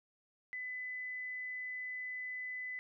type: tone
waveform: sine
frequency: 2006 Hz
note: B6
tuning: 26 cents sharp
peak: -39 dBFS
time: 0.53-2.79 s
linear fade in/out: 0 ms
effects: none